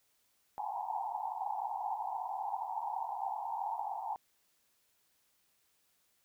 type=band-pass noise; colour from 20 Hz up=white; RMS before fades=-38 dBFS; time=0.58-4.16 s; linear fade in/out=0 ms; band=750 to 930 Hz; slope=96 dB/octave; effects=white hiss -74 dBFS RMS until 6.24 s